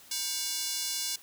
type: tone with high-pass filter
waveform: square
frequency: 316.9 Hz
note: D#4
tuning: 32 cents sharp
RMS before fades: -33 dBFS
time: 0.11-1.16 s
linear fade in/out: 5 ms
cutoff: 4900 Hz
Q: 1.2
effects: white hiss -54 dBFS RMS until 1.22 s